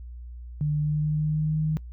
sine tone with pitch glide, 149.9 to 155.46 Hz, D3 to D#3, +36 to -1 cents, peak -22 dBFS, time 0.61-1.77 s, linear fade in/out 0 ms, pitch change +63 cents, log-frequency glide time 0.76-1.6 s, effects noise-tail reverb RT60 0.1 s tail -23 dB re dry + added 60 Hz sine -37 dBFS peak until 1.92 s

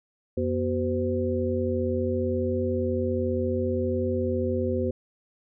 sine tone cluster, 89.8 / 242.1 / 377.4 / 512 Hz, F2 / B3 / F#4 / C5, +49 / -34 / +34 / -38 cents, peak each -29 dBFS, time 0.37-4.91 s, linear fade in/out 5 ms, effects none

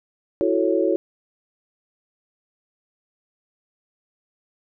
sine chord, F# minor seventh, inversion third, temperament equal, 329.6 / 370 / 440 / 554.4 Hz, E4 / F#4 / A4 / C#5, 0 / 0 / 0 / 0 cents, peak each -22 / -22 / -24 / -23 dBFS, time 0.41-0.96 s, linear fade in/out 0 ms, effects none

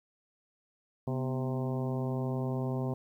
harmonic tone with a mistuned harmonic, 130.81 Hz, C3, in tune, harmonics 1 / 2 / 3 / 4 / 5 / 6 / 7 / 8, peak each -32 / -36 / -39 / -42 / -43 / -47 / -47 / -50 dBFS, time 1.07-2.94 s, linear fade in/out 5 ms, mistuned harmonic 2, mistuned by -74 cents, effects 11-bit

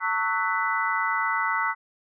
sine tone cluster, 902 / 1117 / 1302 / 1489 / 1990 Hz, A5 / C#6 / E6 / F#6 / B6, +43 / +13 / -22 / +11 / +13 cents, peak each -29 dBFS, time 0-1.75 s, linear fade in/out 50 ms, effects none

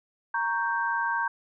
sine chord, G diminished, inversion first, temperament equal, 932.3 / 1108.7 / 1568 Hz, Bb5 / Db6 / G6, 0 / 0 / 0 cents, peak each -28 / -33 / -28 dBFS, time 0.34-1.28 s, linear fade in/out 5 ms, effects none

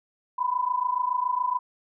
sine tone pair together, 983.9 / 1011 Hz, B5 / B5, -7 / +40 cents, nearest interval unison, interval 47 cents, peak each -26 dBFS, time 0.38-1.59 s, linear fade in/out 10 ms, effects none

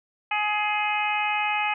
harmonic tone, 420 Hz, G#4, 19 cents sharp, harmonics 2 / 3 / 4 / 5 / 6 / 7, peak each -26 / -32 / -36 / -31 / -27 / -36 dBFS, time 0.31-1.74 s, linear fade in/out 5 ms, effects none

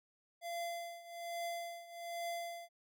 square tone with tremolo, 685 Hz, F5, 34 cents flat, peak -38 dBFS, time 0.41-2.69 s, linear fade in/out 50 ms, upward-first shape triangle, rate 1.2 Hz, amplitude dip 85%, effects none

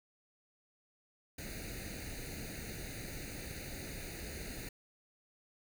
pink noise with comb filter, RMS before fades -44 dBFS, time 1.38-4.69 s, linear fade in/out 5 ms, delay 0.46 ms, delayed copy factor +0.9, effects none

